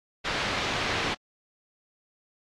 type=low-pass noise; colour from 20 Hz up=white; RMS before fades=-29 dBFS; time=0.24-1.15 s; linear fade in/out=20 ms; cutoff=3000 Hz; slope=12 dB/octave; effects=low-pass 6000 Hz 12 dB/octave + AAC 64 kbps